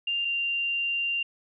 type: tone pair in turn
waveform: sine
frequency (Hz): 2794 / 2780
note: F7 / F7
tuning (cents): 0 / -9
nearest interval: unison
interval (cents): 9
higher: first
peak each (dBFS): -25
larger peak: neither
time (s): 0.07-0.25 / 0.25-1.23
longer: second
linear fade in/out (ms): 5
effects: none